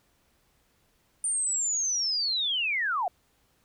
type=linear sweep; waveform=sine; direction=down; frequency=9090 to 668 Hz; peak=-25 dBFS; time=1.24-3.08 s; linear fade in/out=2 ms; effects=pink hiss -68 dBFS RMS until 3.64 s